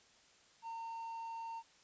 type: tone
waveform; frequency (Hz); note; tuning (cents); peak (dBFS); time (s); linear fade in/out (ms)
triangle; 913; A#5; -36; -40; 0.62-1.63; 50
effects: white hiss -66 dBFS RMS until 1.83 s + resampled to 16000 Hz